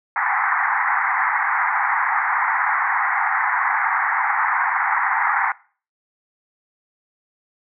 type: band-pass noise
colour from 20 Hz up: pink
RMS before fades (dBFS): -20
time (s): 0.16-5.52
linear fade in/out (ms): 2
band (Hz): 780 to 2100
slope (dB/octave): 96
effects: noise-tail reverb RT60 0.4 s tail -21 dB re dry